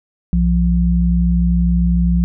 sine tone pair together, 61.6 / 174.23 Hz, B1 / F3, -4 / -4 cents, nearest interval octave + tritone, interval 1800 cents, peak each -14 dBFS, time 0.33-2.24 s, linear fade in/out 0 ms, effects none

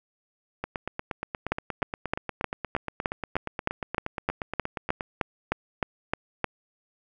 two click trains, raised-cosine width 0.5 ms, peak -9 / -15 dBFS, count 17 / 38, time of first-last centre 1.52-6.443 / 0.64-5.008 s, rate 3.25 / 8.47 Hz, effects none

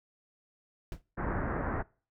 brown noise with exponential decay, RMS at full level -31 dBFS, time 0.92-1.02 s, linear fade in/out 1 ms, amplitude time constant 21 ms
pink low-pass noise, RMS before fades -33 dBFS, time 1.17-1.83 s, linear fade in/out 20 ms, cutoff 1800 Hz, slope 48 dB/octave
effects noise-tail reverb RT60 0.4 s tail -24 dB re dry

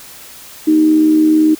sine tone with amplitude modulation, 311.1 Hz, D#4, in tune, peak -5 dBFS, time 0.67-1.55 s, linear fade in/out 10 ms, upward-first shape sine, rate 77.9 Hz, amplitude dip 45%, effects white hiss -36 dBFS RMS until 1.59 s

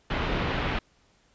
pink low-pass noise, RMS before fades -28 dBFS, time 0.1-0.79 s, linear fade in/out 5 ms, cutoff 3300 Hz, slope 24 dB/octave, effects pink hiss -64 dBFS RMS until 1.34 s + resampled to 16000 Hz

